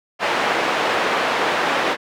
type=band-pass noise; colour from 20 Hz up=pink; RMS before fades=-20 dBFS; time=0.19-1.97 s; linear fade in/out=50 ms; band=470 to 2500 Hz; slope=12 dB/octave; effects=none